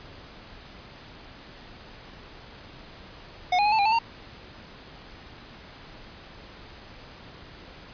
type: tone with pitch steps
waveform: square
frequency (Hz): 726 / 823 / 838 / 881 / 806 / 882 / 919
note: F#5 / G#5 / G#5 / A5 / G5 / A5 / A#5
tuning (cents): -33 / -16 / +15 / +2 / +48 / +4 / -25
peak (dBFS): -20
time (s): 3.52-3.989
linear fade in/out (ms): 5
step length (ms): 67
effects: pink hiss -46 dBFS RMS until 7.93 s + resampled to 11025 Hz